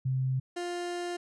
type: tone pair in turn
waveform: sine / 30% pulse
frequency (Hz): 130.81 / 351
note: C3 / F4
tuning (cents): 0 / +9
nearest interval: octave + perfect fourth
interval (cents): 1709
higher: second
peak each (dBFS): -26 / -30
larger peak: first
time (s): 0.05-0.4 / 0.56-1.17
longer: second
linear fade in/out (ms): 10
effects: resampled to 22050 Hz